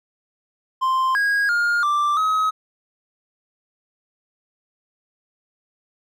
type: tone with pitch steps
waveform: triangle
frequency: 1045 / 1642 / 1416 / 1177 / 1273 Hz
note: C6 / G#6 / F6 / D6 / D#6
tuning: -2 / -20 / +23 / +3 / +39 cents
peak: -15 dBFS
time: 0.81-2.51 s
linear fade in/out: 20 ms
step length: 340 ms
effects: none